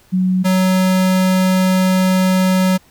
sine / square tone pair in turn, 185 / 186.29 Hz, F#3 / F#3, 0 / +12 cents, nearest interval unison, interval 12 cents, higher second, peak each -12 dBFS, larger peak neither, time 0.12-0.44 / 0.44-2.78 s, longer second, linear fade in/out 20 ms, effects pink hiss -51 dBFS RMS until 2.9 s

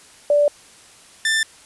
sine / sawtooth tone pair in turn, 584 / 1778.6 Hz, D5 / A6, -10 / +18 cents, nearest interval octave + perfect fifth, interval 1928 cents, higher second, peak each -12 / -13 dBFS, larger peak first, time 0.3-0.48 / 1.25-1.43 s, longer neither, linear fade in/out 2 ms, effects white hiss -47 dBFS RMS until 1.65 s + resampled to 24000 Hz

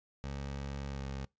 20% pulse tone with pitch glide, 69.3 to 67.68 Hz, C#2 to C#2, 0 to -41 cents, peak -33 dBFS, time 0.24-1.25 s, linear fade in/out 0 ms, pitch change -41 cents, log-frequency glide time 0.89-1.02 s, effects noise-tail reverb RT60 0.2 s tail -25 dB re dry + resampled to 16000 Hz

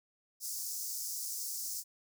pink high-pass noise, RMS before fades -39 dBFS, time 0.4-1.84 s, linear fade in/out 50 ms, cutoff 5100 Hz, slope 48 dB/octave, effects none

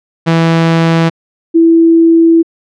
sawtooth / sine tone pair in turn, 164.81 / 330.6 Hz, E3 / E4, 0 / +5 cents, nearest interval octave, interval 1205 cents, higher second, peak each -3 dBFS, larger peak neither, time 0.26-1.1 / 1.54-2.43 s, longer second, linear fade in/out 20 ms, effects low-pass 4000 Hz 12 dB/octave

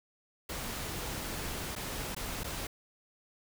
pink noise with dropouts, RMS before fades -38 dBFS, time 0.49-2.67 s, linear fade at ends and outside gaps 5 ms, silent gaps 1.753-1.761 / 2.149-2.164 / 2.435-2.442 s, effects none

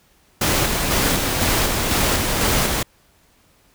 pink noise with tremolo, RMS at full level -18 dBFS, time 0.41-2.83 s, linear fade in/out 5 ms, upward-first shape square, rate 2 Hz, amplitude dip 30%, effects pink hiss -57 dBFS RMS until 3.74 s

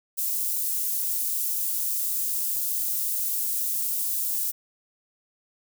white high-pass noise, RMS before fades -27 dBFS, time 0.17-4.52 s, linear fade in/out 20 ms, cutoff 9900 Hz, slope 12 dB/octave, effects none

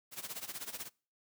white noise with tremolo, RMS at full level -40 dBFS, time 0.11-0.9 s, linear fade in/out 50 ms, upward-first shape sine, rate 16 Hz, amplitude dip 85%, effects noise-tail reverb RT60 0.4 s tail -25 dB re dry + high-pass 80 Hz 12 dB/octave

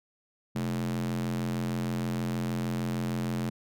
square tone with high-pass filter, 43.22 Hz, F1, 17 cents flat, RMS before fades -31 dBFS, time 0.55-3.5 s, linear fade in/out 10 ms, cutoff 170 Hz, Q 9.9, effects none

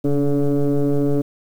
sine tone with frequency modulation, 145 Hz, D3, 22 cents flat, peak -13 dBFS, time 0.04-1.22 s, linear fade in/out 10 ms, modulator 142 Hz, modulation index 2.3, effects tanh soft clip ceiling -12 dBFS + 8-bit

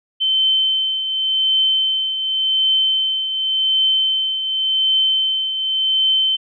sine tone with tremolo, 3083 Hz, G7, 29 cents flat, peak -12 dBFS, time 0.2-6.37 s, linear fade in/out 20 ms, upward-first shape triangle, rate 0.89 Hz, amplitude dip 60%, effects none

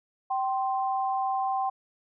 sine tone pair together, 774.2 / 1049 Hz, G5 / C6, -22 / +4 cents, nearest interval perfect fourth, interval 526 cents, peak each -26 / -31 dBFS, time 0.3-1.7 s, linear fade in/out 10 ms, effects none

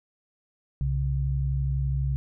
sine tone pair together, 64.33 / 136.3 Hz, C2 / C#3, -29 / -29 cents, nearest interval octave + minor second, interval 1300 cents, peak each -26 dBFS, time 0.81-2.16 s, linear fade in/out 0 ms, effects none

